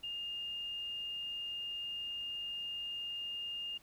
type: tone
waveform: sine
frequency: 2822 Hz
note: F7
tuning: 17 cents sharp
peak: -38 dBFS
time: 0.03-3.78 s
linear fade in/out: 10 ms
effects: pink hiss -64 dBFS RMS until 3.82 s